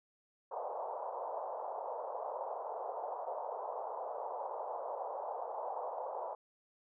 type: band-pass noise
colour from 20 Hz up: white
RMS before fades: -41 dBFS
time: 0.51-6.35 s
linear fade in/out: 5 ms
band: 480 to 960 Hz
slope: 48 dB/octave
effects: none